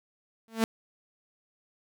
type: tone with exponential growth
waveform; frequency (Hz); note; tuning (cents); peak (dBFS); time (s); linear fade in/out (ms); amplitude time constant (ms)
sawtooth; 224.8; A3; +37; -15; 0.48-0.64; 0; 33
effects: none